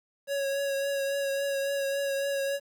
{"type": "tone with vibrato", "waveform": "square", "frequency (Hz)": 554.4, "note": "C#5", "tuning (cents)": 0, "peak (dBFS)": -28, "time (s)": [0.27, 2.6], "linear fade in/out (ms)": 50, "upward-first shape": "triangle", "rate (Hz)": 3.6, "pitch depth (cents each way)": 25, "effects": ["10-bit"]}